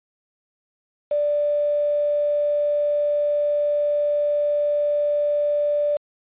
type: tone with quantisation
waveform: sine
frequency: 587 Hz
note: D5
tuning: 1 cent flat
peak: -18 dBFS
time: 1.11-5.97 s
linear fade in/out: 5 ms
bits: 6
effects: resampled to 8000 Hz